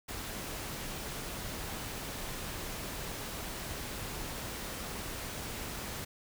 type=noise; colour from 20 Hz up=pink; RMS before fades=-40 dBFS; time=0.08-6.05 s; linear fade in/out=10 ms; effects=none